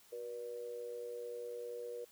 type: tone with amplitude modulation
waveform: sine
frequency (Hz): 480.8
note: B4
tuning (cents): -46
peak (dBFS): -38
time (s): 0.12-2.05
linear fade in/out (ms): 10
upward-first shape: sine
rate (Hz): 110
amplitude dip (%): 70
effects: white hiss -64 dBFS RMS until 2.11 s